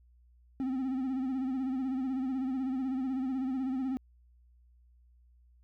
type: tone with vibrato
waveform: triangle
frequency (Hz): 261.6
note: C4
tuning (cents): 0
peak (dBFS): -28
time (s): 0.6-3.97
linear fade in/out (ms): 0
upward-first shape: sine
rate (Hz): 16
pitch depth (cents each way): 62
effects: added 60 Hz sine -59 dBFS peak until 5.63 s